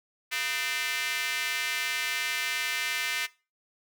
square tone with high-pass filter, 138.59 Hz, C#3, in tune, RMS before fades -31 dBFS, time 0.31-3.27 s, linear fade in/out 20 ms, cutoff 2100 Hz, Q 2, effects noise-tail reverb RT60 0.3 s tail -19 dB re dry

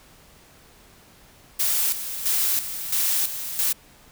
blue noise with tremolo, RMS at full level -22 dBFS, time 1.59-3.73 s, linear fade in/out 10 ms, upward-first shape square, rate 1.5 Hz, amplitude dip 65%, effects pink hiss -52 dBFS RMS until 4.11 s

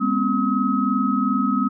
sine tone cluster, 203.4 / 244 / 266.8 / 1275 Hz, G#3 / B3 / C4 / D#6, -36 / -21 / +34 / +42 cents, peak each -23 dBFS, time 0-1.69 s, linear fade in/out 20 ms, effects none

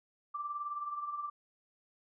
sine tone with tremolo, 1174.7 Hz, D6, in tune, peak -33 dBFS, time 0.34-1.3 s, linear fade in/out 10 ms, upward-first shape triangle, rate 19 Hz, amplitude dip 65%, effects none

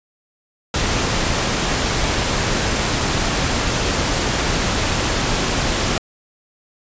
pink noise, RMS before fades -19 dBFS, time 0.74-5.98 s, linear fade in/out 2 ms, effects resampled to 16000 Hz

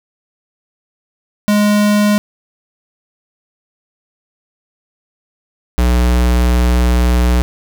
square tone pair in turn, 207.7 / 60.83 Hz, G#3 / B1, 0 / -26 cents, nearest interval octave + major sixth, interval 2126 cents, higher first, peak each -10 dBFS, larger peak neither, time 1.48-2.18 / 5.78-7.42 s, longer second, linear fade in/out 0 ms, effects none

